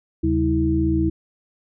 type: tone cluster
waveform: sine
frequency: 77.1 / 134.6 / 191 / 323 Hz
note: D#2 / C3 / G3 / E4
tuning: -15 / +49 / -45 / -35 cents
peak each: -22 / -27 / -27 / -19 dBFS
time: 0.23-1.1 s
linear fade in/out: 10 ms
effects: none